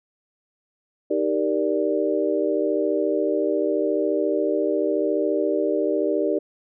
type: chord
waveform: sine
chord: Eb major seventh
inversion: none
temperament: equal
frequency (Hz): 311.1 / 392 / 466.2 / 587.3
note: Eb4 / G4 / Bb4 / D5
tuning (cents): 0 / 0 / 0 / 0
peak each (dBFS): -25 / -24 / -26 / -25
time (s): 1.1-6.39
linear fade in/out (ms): 10
effects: none